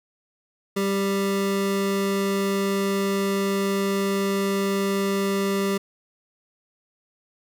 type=tone pair together; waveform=square; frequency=196 / 395.1 Hz; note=G3 / G4; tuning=0 / +14 cents; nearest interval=octave; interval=1214 cents; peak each=-25 dBFS; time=0.76-5.78 s; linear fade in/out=10 ms; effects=none